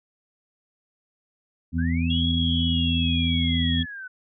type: harmonic tone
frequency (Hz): 83.3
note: E2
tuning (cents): +19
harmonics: 1 / 2 / 3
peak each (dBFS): -24 / -27 / -25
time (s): 1.72-3.86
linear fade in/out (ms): 50
type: linear two-way sweep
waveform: sine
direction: up then down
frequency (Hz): 1480 to 3400 to 1480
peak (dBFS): -34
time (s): 1.78-4.08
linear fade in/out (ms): 10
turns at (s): 2.27
type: tone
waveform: sine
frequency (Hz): 3322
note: G#7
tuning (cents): 0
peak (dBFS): -26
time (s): 2.1-3.83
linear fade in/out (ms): 5
effects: none